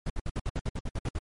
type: noise bursts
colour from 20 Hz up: brown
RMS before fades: -30 dBFS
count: 12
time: 0.06-1.189 s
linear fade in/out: 5 ms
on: 40 ms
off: 59 ms
effects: MP3 48 kbps